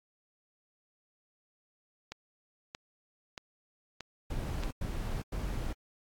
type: click train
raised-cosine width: 0.2 ms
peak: -23 dBFS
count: 5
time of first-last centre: 2.12-4.636 s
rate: 1.59 Hz
type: noise bursts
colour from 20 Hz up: brown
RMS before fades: -35 dBFS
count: 3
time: 4.3-5.73 s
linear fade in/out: 5 ms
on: 410 ms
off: 100 ms
effects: AAC 64 kbps